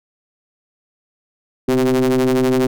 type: ring-modulated tone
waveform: square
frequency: 65.41 Hz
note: C2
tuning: in tune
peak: -11 dBFS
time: 1.68-2.67 s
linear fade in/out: 5 ms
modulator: 321 Hz
effects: none